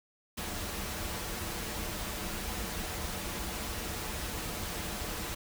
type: noise with comb filter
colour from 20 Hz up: pink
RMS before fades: -37 dBFS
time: 0.37-5.35 s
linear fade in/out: 10 ms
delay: 7.5 ms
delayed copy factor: -0.5
effects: none